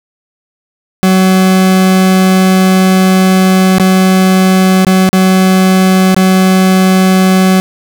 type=tone with dropouts; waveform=40% pulse; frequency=187.6 Hz; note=F#3; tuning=24 cents sharp; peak=-4 dBFS; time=1.03-7.6 s; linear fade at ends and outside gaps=0 ms; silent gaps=3.783-3.798 / 4.848-4.868 / 5.091-5.13 / 6.145-6.165 s; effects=none